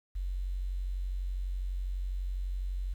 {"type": "tone with quantisation", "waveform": "sine", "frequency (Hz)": 46.02, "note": "F#1", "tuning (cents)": -9, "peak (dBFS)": -31, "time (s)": [0.15, 2.94], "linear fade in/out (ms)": 10, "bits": 10, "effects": []}